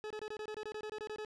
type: tone bursts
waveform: 40% pulse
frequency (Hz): 427.4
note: G#4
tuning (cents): +50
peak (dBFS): -39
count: 14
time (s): 0.04-1.248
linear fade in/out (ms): 0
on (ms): 64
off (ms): 24
effects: low-pass 5000 Hz 12 dB/octave